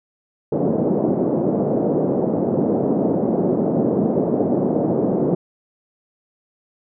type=band-pass noise; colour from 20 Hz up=pink; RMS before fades=-19 dBFS; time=0.52-5.35 s; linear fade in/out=5 ms; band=170 to 590 Hz; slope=24 dB/octave; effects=none